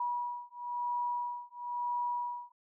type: beating tone pair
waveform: sine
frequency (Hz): 968 / 969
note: B5 / B5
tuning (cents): -35 / -33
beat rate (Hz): 1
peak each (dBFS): -36 / -36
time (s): 0-2.52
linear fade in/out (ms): 5
effects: none